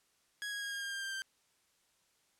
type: tone with pitch steps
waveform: sawtooth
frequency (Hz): 1661.2 / 1647.8 / 1634.5 / 1621.4 / 1608.3 / 1595.4 / 1582.5 / 1569.8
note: G#6 / G#6 / G#6 / G#6 / G6 / G6 / G6 / G6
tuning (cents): 0 / -14 / -28 / -42 / +44 / +30 / +16 / +2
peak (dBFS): -34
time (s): 0.42-1.22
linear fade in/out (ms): 0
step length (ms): 100
effects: white hiss -73 dBFS RMS until 2.39 s + low-pass 10000 Hz 12 dB/octave